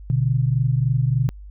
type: tone pair together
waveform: sine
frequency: 123.47 / 146.83 Hz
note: B2 / D3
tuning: 0 / 0 cents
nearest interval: minor third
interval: 300 cents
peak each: -18 / -21 dBFS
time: 0.1-1.29 s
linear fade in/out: 0 ms
effects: added 50 Hz sine -36 dBFS peak until 1.5 s